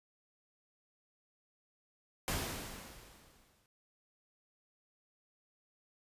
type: noise with exponential decay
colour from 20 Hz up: pink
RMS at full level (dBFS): -34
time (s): 2.28-3.66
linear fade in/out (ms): 0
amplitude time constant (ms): 300
effects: resampled to 32000 Hz

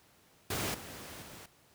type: noise with level steps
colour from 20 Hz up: pink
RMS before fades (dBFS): -34 / -46 / -49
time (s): 0.5-1.46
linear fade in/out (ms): 5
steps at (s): 0.74 / 1.22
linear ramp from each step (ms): 5
effects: pink hiss -64 dBFS RMS until 1.74 s + high-pass 80 Hz 12 dB/octave

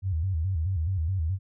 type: tone with vibrato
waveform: sine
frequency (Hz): 87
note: F2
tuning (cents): -6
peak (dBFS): -24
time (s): 0.02-1.39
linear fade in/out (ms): 50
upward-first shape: square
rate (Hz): 4.7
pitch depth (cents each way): 160
effects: none

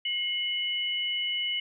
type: tone pair together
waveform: sine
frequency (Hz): 2143 / 2960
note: C7 / F#7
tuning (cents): +41 / 0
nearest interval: tritone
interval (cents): 559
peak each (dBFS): -33 / -28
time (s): 0.05-1.6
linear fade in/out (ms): 5
effects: none

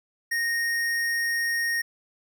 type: tone with hard clipping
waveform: sine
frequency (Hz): 1858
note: A#6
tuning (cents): -6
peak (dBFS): -25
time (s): 0.31-1.82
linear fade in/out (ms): 10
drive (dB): 16
effects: none

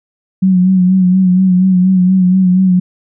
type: tone with vibrato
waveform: sine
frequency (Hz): 185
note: F#3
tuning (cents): 0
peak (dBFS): -6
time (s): 0.42-2.8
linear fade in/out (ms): 10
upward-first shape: sine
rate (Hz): 4.2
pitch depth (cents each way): 45
effects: none

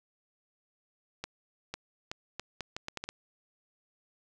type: accelerating click train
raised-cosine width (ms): 0.2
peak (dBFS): -19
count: 10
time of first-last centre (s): 1.24-3.09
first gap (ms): 500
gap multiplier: 0.75
effects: none

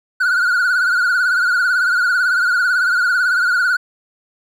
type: tone with vibrato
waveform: triangle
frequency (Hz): 1454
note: F#6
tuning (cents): -31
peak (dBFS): -11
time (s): 0.2-3.77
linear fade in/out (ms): 10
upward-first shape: triangle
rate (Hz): 18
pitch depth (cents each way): 96
effects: none

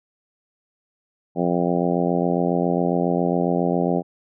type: harmonic tone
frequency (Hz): 87.31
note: F2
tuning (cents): 0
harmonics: 2 / 3 / 4 / 5 / 6 / 7 / 8 / 9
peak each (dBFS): -23 / -25 / -26 / -27 / -28 / -28 / -29 / -30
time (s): 1.35-4.03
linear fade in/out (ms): 50
effects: none

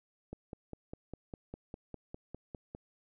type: click train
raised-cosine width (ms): 2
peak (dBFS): -29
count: 13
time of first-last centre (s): 0.33-2.749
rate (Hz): 4.96
effects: none

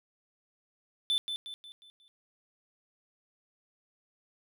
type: tone with echo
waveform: triangle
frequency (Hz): 3520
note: A7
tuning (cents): 0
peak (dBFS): -24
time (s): 1.1-1.18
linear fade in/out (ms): 0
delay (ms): 180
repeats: 5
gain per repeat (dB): -7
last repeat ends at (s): 2.08
effects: none

